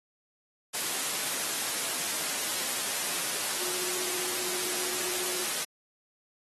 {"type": "tone in noise", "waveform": "sine", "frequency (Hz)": 362.3, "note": "F#4", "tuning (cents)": -36, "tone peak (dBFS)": -40, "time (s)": [3.6, 5.45], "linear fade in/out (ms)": 20, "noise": "white", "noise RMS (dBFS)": -31, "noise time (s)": [0.73, 5.65], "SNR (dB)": -12, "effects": ["high-pass 200 Hz 12 dB/octave", "AAC 32 kbps"]}